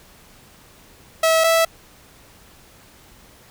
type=tone pair in turn; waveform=sawtooth; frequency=648 / 656.7 Hz; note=E5 / E5; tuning=-30 / -7 cents; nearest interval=unison; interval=23 cents; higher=second; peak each=-10 dBFS; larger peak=neither; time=1.23-1.44 / 1.44-1.65 s; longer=neither; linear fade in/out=5 ms; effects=pink hiss -49 dBFS RMS until 3.5 s